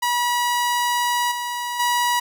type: tone with level steps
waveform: sawtooth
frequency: 968 Hz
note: B5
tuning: 35 cents flat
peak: -15 / -21 / -14 dBFS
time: 0.02-2.2 s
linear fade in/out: 10 ms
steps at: 1.31 / 1.79 s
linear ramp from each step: 10 ms
effects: none